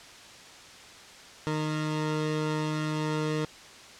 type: tone pair together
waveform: 20% pulse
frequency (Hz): 153.98 / 462.9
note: D#3 / A#4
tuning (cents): -18 / -12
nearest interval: octave + perfect fifth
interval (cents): 1906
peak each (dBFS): -23 / -32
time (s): 1.47-3.45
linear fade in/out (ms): 0
effects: white hiss -48 dBFS RMS until 3.99 s + low-pass 6000 Hz 12 dB/octave